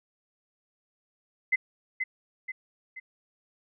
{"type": "tone with echo", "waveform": "sine", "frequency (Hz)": 2046, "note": "C7", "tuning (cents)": -39, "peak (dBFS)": -20, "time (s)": [1.52, 1.56], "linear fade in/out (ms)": 10, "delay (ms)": 480, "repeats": 3, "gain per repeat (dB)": -6, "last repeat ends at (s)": 3, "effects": []}